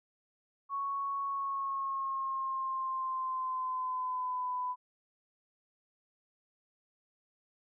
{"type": "tone with pitch glide", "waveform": "sine", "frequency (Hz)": [1108.7, 999.2], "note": ["C#6", "B5"], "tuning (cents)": [0, 20], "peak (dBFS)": -32, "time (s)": [0.69, 4.76], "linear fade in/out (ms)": 50, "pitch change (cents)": -180, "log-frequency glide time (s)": [1.25, 4.52], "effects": []}